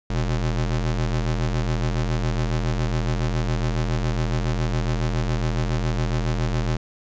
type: ring-modulated tone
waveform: 35% pulse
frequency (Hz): 82.41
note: E2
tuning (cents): 0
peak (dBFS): -16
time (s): 0.1-6.77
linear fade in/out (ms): 5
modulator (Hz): 37.6
effects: resampled to 16000 Hz